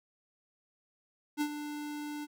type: tone with ADSR envelope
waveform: square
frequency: 296 Hz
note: D4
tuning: 14 cents sharp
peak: -28 dBFS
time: 1.37-2.27 s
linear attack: 42 ms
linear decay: 67 ms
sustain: -10 dB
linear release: 37 ms
effects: none